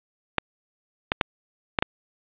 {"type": "clicks", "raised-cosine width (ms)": 0.3, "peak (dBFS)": -3, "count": 5, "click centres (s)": [0.383, 1.119, 1.212, 1.788, 1.825], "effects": ["resampled to 8000 Hz", "7-bit"]}